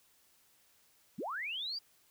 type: linear sweep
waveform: sine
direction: up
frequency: 138 to 4853 Hz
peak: -36 dBFS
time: 1.18-1.79 s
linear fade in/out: 10 ms
effects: white hiss -68 dBFS RMS until 2.1 s